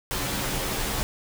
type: noise with comb filter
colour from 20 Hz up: pink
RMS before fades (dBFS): -28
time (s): 0.11-1.03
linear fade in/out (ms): 0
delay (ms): 12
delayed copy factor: -0.65
effects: none